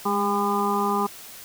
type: harmonic tone with a mistuned harmonic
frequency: 202.2 Hz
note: G#3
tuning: 46 cents flat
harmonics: 1 / 2 / 4 / 5 / 6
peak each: -27 / -27 / -27 / -27 / -27 dBFS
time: 0.05-1.07 s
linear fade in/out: 10 ms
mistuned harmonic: 1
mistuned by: +29 cents
effects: white hiss -42 dBFS RMS until 1.44 s